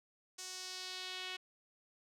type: tone with band-pass filter sweep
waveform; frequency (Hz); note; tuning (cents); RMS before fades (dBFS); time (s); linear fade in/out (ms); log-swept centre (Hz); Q
sawtooth; 370; F#4; 0; -45; 0.38-1.37; 10; 6500 to 3000; 2
effects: none